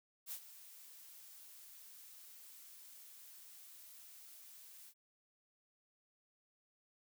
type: noise with ADSR envelope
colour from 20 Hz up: blue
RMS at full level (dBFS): -43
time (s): 0.26-4.94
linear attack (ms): 61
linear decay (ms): 71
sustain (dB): -14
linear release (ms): 59
effects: none